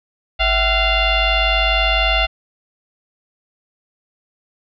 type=tone with frequency modulation; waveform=sine; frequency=1366 Hz; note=F6; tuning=39 cents flat; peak=-13 dBFS; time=0.39-2.27 s; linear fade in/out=20 ms; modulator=709 Hz; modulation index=3; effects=none